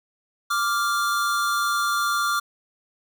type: tone pair together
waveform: square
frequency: 1174.6 / 1396.9 Hz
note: D6 / F6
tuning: 0 / 0 cents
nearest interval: minor third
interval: 300 cents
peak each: -24 / -25 dBFS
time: 0.5-2.4 s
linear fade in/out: 10 ms
effects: none